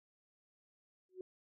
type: tone with exponential growth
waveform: sine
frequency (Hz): 370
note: F#4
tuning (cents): 0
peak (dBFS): -39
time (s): 1.09-1.21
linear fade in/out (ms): 2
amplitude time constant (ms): 24
effects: none